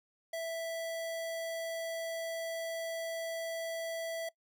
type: tone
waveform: square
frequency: 659.3 Hz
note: E5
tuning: in tune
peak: -36 dBFS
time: 0.33-4.29 s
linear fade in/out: 5 ms
effects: noise-tail reverb RT60 0.1 s tail -21 dB re dry